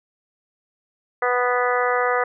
harmonic tone, 246.9 Hz, B3, in tune, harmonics 2 / 3 / 4 / 5 / 6 / 7 / 8, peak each -22 / -25 / -28 / -24 / -28 / -29 / -28 dBFS, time 1.22-2.24 s, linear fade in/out 5 ms, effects none

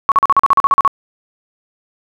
sine tone bursts, 1110 Hz, C#6, 2 cents sharp, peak -6 dBFS, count 12, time 0.09-0.877 s, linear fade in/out 0 ms, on 28 ms, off 41 ms, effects none

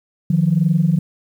sine tone pair together, 154.75 / 176.6 Hz, D#3 / F3, -9 / +20 cents, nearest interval major second, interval 229 cents, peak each -15 dBFS, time 0.3-0.99 s, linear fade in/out 5 ms, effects tanh soft clip ceiling -5 dBFS + 8-bit

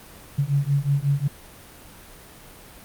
sine beating tone pair, 138.5 / 144 Hz, C#3 / D3, -1 / -34 cents, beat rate 5.5 Hz, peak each -22 / -22 dBFS, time 0.38-1.28 s, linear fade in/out 10 ms, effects pink hiss -45 dBFS RMS until 2.84 s + Opus 32 kbps

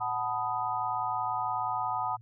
sine chord, B dominant seventh, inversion second, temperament equal with one note detuned, 740 / 877 / 987.8 / 1244.5 Hz, F#5 / A5 / B5 / D#6, 0 / -6 / 0 / 0 cents, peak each -34 dBFS, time 0-2.17 s, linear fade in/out 20 ms, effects added 114 Hz sine -49 dBFS peak until 2.21 s

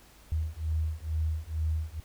sine beating tone pair, 77.78 / 79.98 Hz, D#2 / D#2, 0 / +48 cents, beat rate 2.2 Hz, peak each -31 dBFS, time 0.32-2 s, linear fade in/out 0 ms, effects added 50 Hz sine -58 dBFS peak until 2.04 s + pink hiss -57 dBFS RMS until 2.04 s

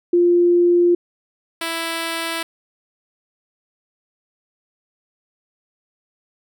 sine / 5% pulse tone pair in turn, 349.2 / 330.7 Hz, F4 / E4, 0 / +6 cents, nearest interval minor second, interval 94 cents, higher first, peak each -11 dBFS, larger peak neither, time 0.13-0.95 / 1.61-2.43 s, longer neither, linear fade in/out 5 ms, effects none

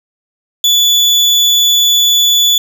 35% pulse tone, 3454 Hz, A7, 33 cents flat, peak -5 dBFS, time 0.64-2.58 s, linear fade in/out 2 ms, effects none

